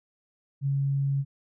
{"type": "tone", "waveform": "sine", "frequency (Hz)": 138.59, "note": "C#3", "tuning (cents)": 0, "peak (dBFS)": -23, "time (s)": [0.61, 1.25], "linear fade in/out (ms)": 50, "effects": []}